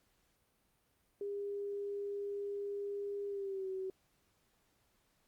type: tone with pitch glide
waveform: sine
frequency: 404 to 379.1 Hz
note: G#4 to F#4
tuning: -48 to +42 cents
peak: -37 dBFS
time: 1.21-3.9 s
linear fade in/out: 2 ms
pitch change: -110 cents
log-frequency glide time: 3.28-3.68 s
effects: pink hiss -75 dBFS RMS until 5.27 s + Opus 48 kbps